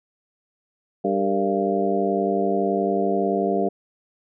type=harmonic tone with a mistuned harmonic; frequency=98.3 Hz; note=G2; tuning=5 cents sharp; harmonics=2 / 3 / 4 / 5 / 6 / 7; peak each=-26 / -28 / -24 / -27 / -30 / -25 dBFS; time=1.04-3.69 s; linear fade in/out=10 ms; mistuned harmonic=5; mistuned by=-97 cents; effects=none